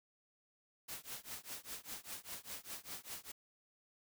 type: noise with tremolo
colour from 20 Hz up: white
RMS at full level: -44 dBFS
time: 0.88-3.32 s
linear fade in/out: 10 ms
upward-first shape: triangle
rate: 5 Hz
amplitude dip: 100%
effects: none